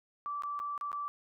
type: tone with dropouts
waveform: sine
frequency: 1162 Hz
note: D6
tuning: 19 cents flat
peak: -34 dBFS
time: 0.26-1.08 s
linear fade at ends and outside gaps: 0 ms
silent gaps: 0.422-0.435 / 0.592-0.6 / 0.778-0.811 / 0.917-0.929 s
effects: none